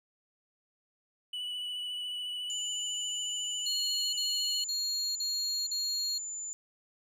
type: tone with vibrato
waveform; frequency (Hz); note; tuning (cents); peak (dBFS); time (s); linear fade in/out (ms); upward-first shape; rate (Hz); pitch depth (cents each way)
triangle; 2960; F#7; 0; -33; 1.33-4.64; 5; sine; 14; 17
type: tone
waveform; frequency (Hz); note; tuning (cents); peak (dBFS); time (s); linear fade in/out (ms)
sine; 7060; A8; +5; -36; 2.5-6.53; 0
type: tone bursts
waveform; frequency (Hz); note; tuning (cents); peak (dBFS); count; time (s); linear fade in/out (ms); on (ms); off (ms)
triangle; 4268; C8; +34; -30; 5; 3.66-6.182; 5; 470; 43
effects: none